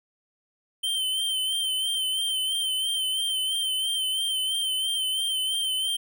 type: tone with vibrato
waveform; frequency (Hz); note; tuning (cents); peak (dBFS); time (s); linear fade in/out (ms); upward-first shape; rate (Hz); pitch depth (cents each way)
square; 3100; G7; -20; -25; 0.83-5.97; 10; sine; 3; 40
effects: none